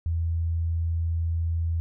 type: tone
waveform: sine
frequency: 83 Hz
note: E2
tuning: 12 cents sharp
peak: -23 dBFS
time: 0.06-1.8 s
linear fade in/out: 0 ms
effects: none